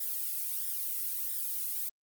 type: noise with flanger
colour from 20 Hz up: violet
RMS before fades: -34 dBFS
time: 0-1.89 s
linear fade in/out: 5 ms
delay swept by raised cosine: 0.55 to 1.49 ms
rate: 1.5 Hz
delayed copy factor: +0.75
effects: Opus 32 kbps